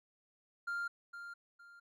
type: tone with echo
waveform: triangle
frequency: 1396.9 Hz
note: F6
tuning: in tune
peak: -33 dBFS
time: 0.67-0.88 s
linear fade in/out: 10 ms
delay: 460 ms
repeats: 2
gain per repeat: -10 dB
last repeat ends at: 1.8 s
effects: tanh soft clip ceiling -29 dBFS